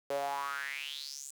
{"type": "tone with high-pass filter sweep", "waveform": "sawtooth", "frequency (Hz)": 140, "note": "C#3", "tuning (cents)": 18, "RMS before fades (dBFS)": -38, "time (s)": [0.1, 1.31], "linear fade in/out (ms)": 5, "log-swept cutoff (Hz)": [500, 8000], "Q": 6.6, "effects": ["10-bit"]}